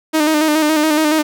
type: tone with vibrato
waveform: sawtooth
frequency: 307.8 Hz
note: D#4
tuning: 19 cents flat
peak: -8 dBFS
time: 0.13-1.23 s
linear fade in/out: 20 ms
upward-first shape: square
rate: 7.1 Hz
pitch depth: 41 cents each way
effects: none